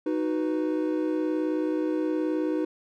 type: chord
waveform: triangle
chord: B major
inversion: first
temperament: equal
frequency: 311.1 / 370 / 493.9 Hz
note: D#4 / F#4 / B4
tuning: 0 / 0 / 0 cents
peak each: -24 / -29 / -30 dBFS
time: 0.06-2.65 s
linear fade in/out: 5 ms
effects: none